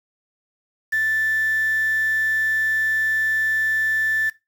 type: tone with quantisation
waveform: sine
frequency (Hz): 1760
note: A6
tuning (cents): 0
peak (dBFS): -18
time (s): 0.92-4.3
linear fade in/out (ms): 10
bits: 6
effects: noise-tail reverb RT60 0.2 s tail -17 dB re dry